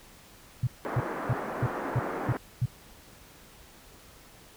sine tone bursts, 123.47 Hz, B2, in tune, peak -22 dBFS, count 7, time 0.63-2.657 s, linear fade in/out 5 ms, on 41 ms, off 290 ms
pink band-pass noise, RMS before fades -34 dBFS, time 0.85-2.37 s, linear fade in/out 0 ms, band 230 to 1600 Hz, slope 24 dB/octave
effects pink hiss -53 dBFS RMS until 4.56 s

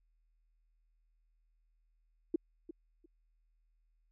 sine tone with echo, 331.5 Hz, E4, 10 cents sharp, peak -26 dBFS, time 2.34-2.36 s, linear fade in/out 5 ms, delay 350 ms, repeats 2, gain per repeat -15 dB, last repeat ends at 3.06 s, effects added 40 Hz sine -70 dBFS peak until 4.11 s

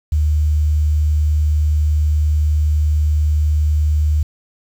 sine tone with quantisation, 75.8 Hz, D#2, 45 cents flat, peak -12 dBFS, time 0.12-4.23 s, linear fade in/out 5 ms, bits 7, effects none

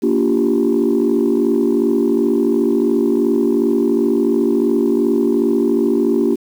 sine chord, G minor seventh, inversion first, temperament equal with one note detuned, 233.1 / 287 / 349.2 / 392 Hz, Bb3 / D4 / F4 / G4, 0 / -40 / 0 / 0 cents, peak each -17 dBFS, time 0.02-6.36 s, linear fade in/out 20 ms, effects tanh soft clip ceiling -6 dBFS + 7-bit

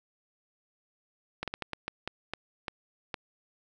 slowing click train, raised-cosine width 0.3 ms, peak -17 dBFS, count 10, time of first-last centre 1.43-3.142 s, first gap 47 ms, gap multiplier 1.33, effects none

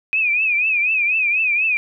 sine tone with vibrato, 2489 Hz, D#7, in tune, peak -15 dBFS, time 0.13-1.77 s, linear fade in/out 0 ms, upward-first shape triangle, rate 4.1 Hz, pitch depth 130 cents each way, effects none

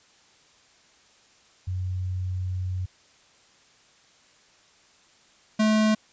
sine / square tone pair in turn, 92 / 216 Hz, F#2 / A3, -9 / -32 cents, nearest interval octave + minor third, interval 1477 cents, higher second, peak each -26 / -19 dBFS, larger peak second, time 1.67-2.86 / 5.59-5.95 s, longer first, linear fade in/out 10 ms, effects white hiss -58 dBFS RMS until 6.12 s + resampled to 16000 Hz

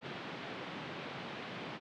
pink band-pass noise, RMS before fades -44 dBFS, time 0.01-1.8 s, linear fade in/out 50 ms, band 140 to 3600 Hz, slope 24 dB/octave, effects none

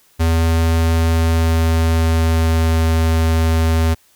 square tone with pitch glide, 82.1 to 81.25 Hz, E2 to E2, -6 to -24 cents, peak -13 dBFS, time 0.19-3.95 s, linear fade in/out 20 ms, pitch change -18 cents, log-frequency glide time 1.03-2.82 s, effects white hiss -54 dBFS RMS until 4.15 s

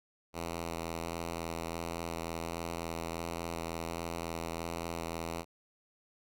5% pulse tone with vibrato, 83.5 Hz, E2, 23 cents sharp, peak -25 dBFS, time 0.33-5.45 s, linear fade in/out 50 ms, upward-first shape square, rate 1.4 Hz, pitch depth 11 cents each way, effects none

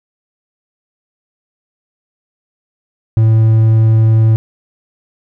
triangle tone, 111.1 Hz, A2, 17 cents sharp, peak -4 dBFS, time 3.17-4.36 s, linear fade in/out 0 ms, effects none

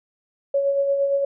sine tone with tremolo, 557 Hz, C#5, 8 cents sharp, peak -16 dBFS, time 0.54-1.25 s, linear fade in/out 5 ms, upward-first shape sine, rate 8.7 Hz, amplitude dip 40%, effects none

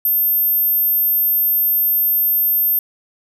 sine tone, 13290 Hz, G#9, in tune, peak -13 dBFS, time 0.05-2.79 s, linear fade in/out 2 ms, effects none

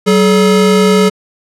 square tone pair together, 190.1 / 426.8 Hz, F#3 / G#4, +47 / +47 cents, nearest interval octave + major second, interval 1400 cents, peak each -10 dBFS, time 0.06-1.1 s, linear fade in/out 20 ms, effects low-pass 10000 Hz 12 dB/octave

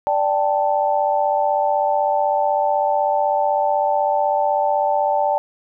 sine chord, D suspended fourth, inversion none, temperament equal, 587.3 / 784 / 880 Hz, D5 / G5 / A5, 0 / 0 / 0 cents, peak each -20 dBFS, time 0.07-5.38 s, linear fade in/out 0 ms, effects none

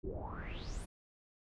brown noise with low-pass filter sweep, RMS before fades -42 dBFS, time 0.03-0.86 s, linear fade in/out 20 ms, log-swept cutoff 330 to 11000 Hz, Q 8, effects none

